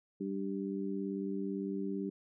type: harmonic tone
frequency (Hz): 97.9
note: G2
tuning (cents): -2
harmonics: 2 / 3 / 4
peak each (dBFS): -37 / -39 / -40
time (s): 0.2-2.1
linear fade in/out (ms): 10
effects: none